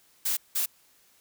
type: noise bursts at uneven times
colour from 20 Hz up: blue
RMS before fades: -27 dBFS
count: 2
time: 0.25-0.37 / 0.55-0.66 s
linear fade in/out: 10 ms
effects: white hiss -62 dBFS RMS until 1.2 s